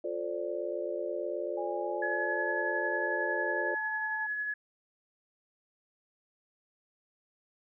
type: chord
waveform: sine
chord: D minor seventh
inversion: first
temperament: just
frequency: 352.4 / 440.5 / 528.6 / 587.3 Hz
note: F4 / A4 / C5 / D5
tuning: +16 / +2 / +18 / 0 cents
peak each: -37 / -39 / -38 / -36 dBFS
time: 0.04-3.75 s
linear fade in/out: 5 ms
type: tone with pitch glide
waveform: sine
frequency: 822 to 875.9 Hz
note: G#5 to A5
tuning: -18 to -8 cents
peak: -37 dBFS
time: 1.57-4.27 s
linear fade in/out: 10 ms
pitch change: +110 cents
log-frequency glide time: 1.77-2.5 s
type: tone with tremolo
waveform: sine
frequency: 1694 Hz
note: G#6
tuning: 34 cents sharp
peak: -30 dBFS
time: 2.02-4.54 s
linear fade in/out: 5 ms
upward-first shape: sine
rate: 11 Hz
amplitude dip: 30%
effects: none